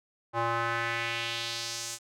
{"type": "tone with band-pass filter sweep", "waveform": "square", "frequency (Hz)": 116.54, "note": "A#2", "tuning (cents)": 0, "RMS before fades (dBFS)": -32, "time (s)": [0.33, 1.99], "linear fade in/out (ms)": 50, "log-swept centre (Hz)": [920, 7600], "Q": 1.9, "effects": []}